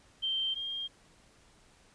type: tone pair in turn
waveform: sine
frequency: 3136 / 3211 Hz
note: G7 / G7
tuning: 0 / +41 cents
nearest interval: unison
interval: 41 cents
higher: second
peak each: -29 / -34 dBFS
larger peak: first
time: 0.22-0.55 / 0.55-0.88 s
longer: neither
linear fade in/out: 20 ms
effects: pink hiss -62 dBFS RMS until 1.94 s + resampled to 22050 Hz